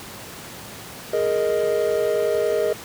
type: chord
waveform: triangle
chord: Ab suspended second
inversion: none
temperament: equal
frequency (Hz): 415.3 / 466.2 / 622.3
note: Ab4 / Bb4 / Eb5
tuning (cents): 0 / 0 / 0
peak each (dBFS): -21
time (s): 1.13-2.73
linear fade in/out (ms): 5
effects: pink hiss -37 dBFS RMS until 2.84 s + high-pass 100 Hz 12 dB/octave